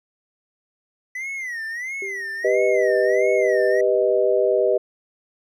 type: tone with vibrato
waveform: triangle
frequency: 1975.5 Hz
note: B6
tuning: in tune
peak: -25 dBFS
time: 1.15-3.81 s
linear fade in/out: 5 ms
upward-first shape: sine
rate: 1.5 Hz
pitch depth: 180 cents each way
type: tone with exponential decay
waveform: sine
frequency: 392 Hz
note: G4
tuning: in tune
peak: -29 dBFS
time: 2.02-2.76 s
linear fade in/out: 2 ms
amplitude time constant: 160 ms
type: chord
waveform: sine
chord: G augmented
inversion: none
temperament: equal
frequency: 392 / 493.9 / 622.3 Hz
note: G4 / B4 / D#5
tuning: 0 / 0 / 0 cents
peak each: -20 dBFS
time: 2.44-4.78 s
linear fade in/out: 10 ms
effects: none